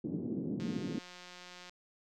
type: band-pass noise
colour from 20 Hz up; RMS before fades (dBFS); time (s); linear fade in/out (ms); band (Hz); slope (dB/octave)
pink; -37; 0.04-0.99; 5; 170 to 320; 24
type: click train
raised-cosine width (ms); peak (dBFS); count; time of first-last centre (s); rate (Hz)
0.2; -33; 197; 0.6-1.695; 179
effects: none